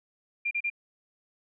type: tone bursts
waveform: sine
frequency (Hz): 2392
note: D7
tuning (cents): +31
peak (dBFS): -26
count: 3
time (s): 0.45-0.701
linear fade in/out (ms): 10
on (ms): 61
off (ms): 34
effects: none